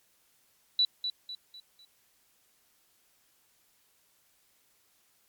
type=tone with echo; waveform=sine; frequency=3951 Hz; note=B7; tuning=in tune; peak=-21 dBFS; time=0.79-0.85 s; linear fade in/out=2 ms; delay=250 ms; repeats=4; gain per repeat=-8 dB; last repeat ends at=1.85 s; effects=white hiss -68 dBFS RMS until 5.28 s + MP3 96 kbps

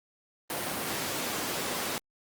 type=high-pass noise; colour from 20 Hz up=pink; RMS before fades=-33 dBFS; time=0.5-1.98 s; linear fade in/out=0 ms; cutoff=210 Hz; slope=12 dB/octave; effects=Opus 32 kbps

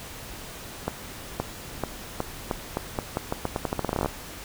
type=accelerating click train; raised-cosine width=1 ms; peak=-11 dBFS; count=23; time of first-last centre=0.88-4.06 s; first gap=520 ms; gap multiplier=0.84; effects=pink hiss -40 dBFS RMS until 4.44 s

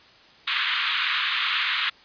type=band-pass noise; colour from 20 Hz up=white; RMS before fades=-25 dBFS; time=0.47-1.9 s; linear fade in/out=10 ms; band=1100 to 3800 Hz; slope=48 dB/octave; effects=white hiss -52 dBFS RMS until 2.04 s + resampled to 11025 Hz

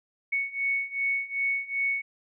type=beating tone pair; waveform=sine; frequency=2217 / 2219.6 Hz; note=C#7 / C#7; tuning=0 / +2 cents; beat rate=2.6 Hz; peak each=-30 / -28 dBFS; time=0.32-2.02 s; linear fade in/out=10 ms; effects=none

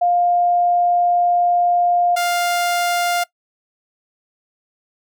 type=tone pair in turn; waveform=sine / sawtooth; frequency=704 / 701.2 Hz; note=F5 / F5; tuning=+14 / +7 cents; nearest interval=unison; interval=7 cents; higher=first; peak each=-13 dBFS; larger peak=neither; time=0.01-2.16 / 2.16-3.24 s; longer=first; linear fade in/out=10 ms; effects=noise-tail reverb RT60 0.1 s tail -20 dB re dry

